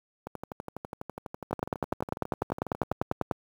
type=two click trains; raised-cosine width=1 ms; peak=-12 / -22 dBFS; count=19 / 33; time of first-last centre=1.53-3.312 / 0.27-2.915 s; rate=10.1 / 12.1 Hz; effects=high-pass 80 Hz 12 dB/octave + 8-bit